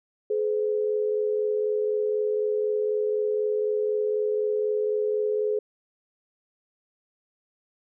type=tone pair together; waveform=sine; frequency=424.4 / 508.4 Hz; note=G#4 / C5; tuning=+38 / -50 cents; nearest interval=minor third; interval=312 cents; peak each=-23 / -30 dBFS; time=0.3-5.59 s; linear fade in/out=5 ms; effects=none